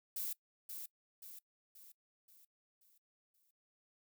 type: noise with echo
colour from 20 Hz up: violet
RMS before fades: -40 dBFS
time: 0.16-0.33 s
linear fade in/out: 5 ms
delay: 530 ms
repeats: 6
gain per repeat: -6 dB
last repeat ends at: 3.51 s
effects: noise-tail reverb RT60 0.1 s tail -22 dB re dry